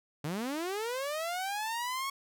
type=linear sweep; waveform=sawtooth; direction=up; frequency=138.59 to 1108.7 Hz; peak=-29 dBFS; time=0.24-2.1 s; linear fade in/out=5 ms; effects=none